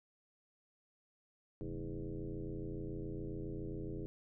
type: tone with frequency modulation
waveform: sine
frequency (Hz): 146.83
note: D3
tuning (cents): 0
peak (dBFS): -39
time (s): 1.61-4.06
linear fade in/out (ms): 0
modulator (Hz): 87.2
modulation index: 3.4
effects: none

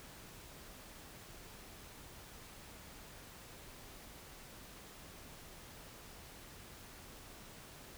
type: silence
effects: pink hiss -54 dBFS RMS until 7.97 s

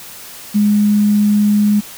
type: tone with quantisation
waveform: sine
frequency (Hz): 207.7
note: G#3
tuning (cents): 0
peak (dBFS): -9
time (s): 0.54-1.81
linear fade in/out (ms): 20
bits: 6
effects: white hiss -34 dBFS RMS until 1.97 s

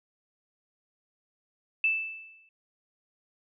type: tone with exponential decay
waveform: sine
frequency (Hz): 2640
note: E7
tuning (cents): +2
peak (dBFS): -20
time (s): 1.84-2.49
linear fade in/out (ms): 2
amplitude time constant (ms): 140
effects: none

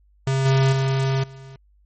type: tone with level steps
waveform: square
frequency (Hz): 134.3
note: C3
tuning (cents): +46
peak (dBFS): -19 / -15 / -19 / -39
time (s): 0.27-1.56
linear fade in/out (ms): 2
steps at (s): 0.45 / 0.72 / 1.23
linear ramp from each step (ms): 10
effects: added 50 Hz sine -54 dBFS peak until 1.85 s + MP3 32 kbps

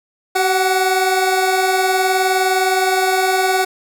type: tone pair together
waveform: 25% pulse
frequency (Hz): 379.7 / 740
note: F#4 / F#5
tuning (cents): +45 / 0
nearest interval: octave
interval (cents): 1155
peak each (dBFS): -13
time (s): 0.35-3.65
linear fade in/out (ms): 10
effects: none

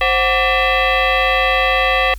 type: tone with frequency modulation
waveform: sine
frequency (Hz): 741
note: F#5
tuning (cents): +2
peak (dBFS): -12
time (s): 0.01-2.14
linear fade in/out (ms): 2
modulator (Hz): 633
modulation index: 3.8
effects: added 50 Hz sine -27 dBFS peak until 2.18 s + white hiss -47 dBFS RMS until 2.18 s

